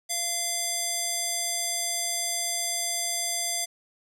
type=tone with band-pass filter; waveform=square; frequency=687 Hz; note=F5; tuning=29 cents flat; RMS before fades=-29 dBFS; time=0.09-3.66 s; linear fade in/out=20 ms; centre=8000 Hz; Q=1.5; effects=none